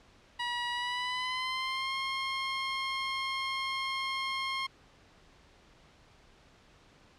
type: tone with pitch glide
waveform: 15% pulse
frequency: 964 to 1069.6 Hz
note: B5 to C6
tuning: -42 to +38 cents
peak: -25 dBFS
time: 0.39-4.67 s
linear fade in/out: 10 ms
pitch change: +180 cents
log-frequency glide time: 0.71-1.93 s
effects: pink hiss -60 dBFS RMS until 7.18 s + low-pass 5000 Hz 12 dB/octave